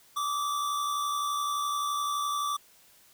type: tone pair together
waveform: square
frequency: 1162 / 1233.7 Hz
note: D6 / D#6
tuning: -19 / -15 cents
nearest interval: minor second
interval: 104 cents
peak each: -29 / -40 dBFS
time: 0.16-2.57 s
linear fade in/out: 10 ms
effects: white hiss -59 dBFS RMS until 3.13 s